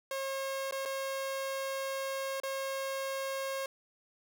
sawtooth tone with dropouts, 540 Hz, C#5, 45 cents flat, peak -30 dBFS, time 0.11-3.66 s, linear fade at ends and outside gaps 2 ms, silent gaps 0.711-0.723 / 0.853-0.857 / 2.401-2.434 s, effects none

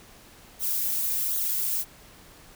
violet noise with flanger, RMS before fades -27 dBFS, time 0.59-1.85 s, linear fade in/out 50 ms, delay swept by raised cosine 0.38 to 3.48 ms, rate 1.3 Hz, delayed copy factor -0.95, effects pink hiss -51 dBFS RMS until 2.55 s

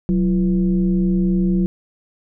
sine tone with frequency modulation, 185 Hz, F#3, in tune, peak -14 dBFS, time 0.09-1.66 s, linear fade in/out 0 ms, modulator 153 Hz, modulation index 0.7, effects none

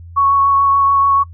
sine tone with vibrato, 1110 Hz, C#6, 2 cents sharp, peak -9 dBFS, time 0.16-1.24 s, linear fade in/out 20 ms, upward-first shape sine, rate 6.9 Hz, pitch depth 11 cents each way, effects noise-tail reverb RT60 0.1 s tail -24 dB re dry + added 85 Hz sine -32 dBFS peak until 1.33 s

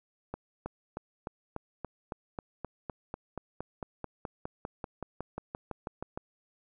accelerating click train, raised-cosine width 1 ms, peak -22 dBFS, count 27, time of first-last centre 0.34-6.175 s, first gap 320 ms, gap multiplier 0.97, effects none

